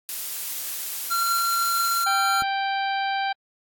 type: noise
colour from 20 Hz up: blue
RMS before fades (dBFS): -30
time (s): 0.09-2.04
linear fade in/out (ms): 0
type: tone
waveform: square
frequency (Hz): 1373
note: F6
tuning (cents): -30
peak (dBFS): -22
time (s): 1.1-2.43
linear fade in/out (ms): 20
type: harmonic tone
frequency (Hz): 784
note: G5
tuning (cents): 0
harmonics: 1 / 2 / 3 / 4 / 5 / 6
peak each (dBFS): -24 / -30 / -34 / -36 / -38 / -40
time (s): 2.06-3.33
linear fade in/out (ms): 10
type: click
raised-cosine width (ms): 3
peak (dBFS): -26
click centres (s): 2.422
effects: AAC 64 kbps